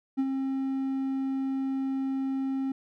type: tone with ADSR envelope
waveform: triangle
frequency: 267.9 Hz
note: C4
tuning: 41 cents sharp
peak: -20 dBFS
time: 0.17-2.72 s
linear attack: 23 ms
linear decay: 51 ms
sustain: -5 dB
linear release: 4 ms
effects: none